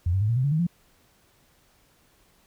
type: tone with pitch steps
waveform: sine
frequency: 86.9 / 95.87 / 105.76 / 116.67 / 128.71 / 141.99 / 156.64 / 172.8 Hz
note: F2 / G2 / G#2 / A#2 / C3 / C#3 / D#3 / F3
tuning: -8 / -38 / +32 / +2 / -28 / +42 / +12 / -18 cents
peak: -20 dBFS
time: 0.06-0.668 s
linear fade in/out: 5 ms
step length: 76 ms
effects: pink hiss -62 dBFS RMS until 2.46 s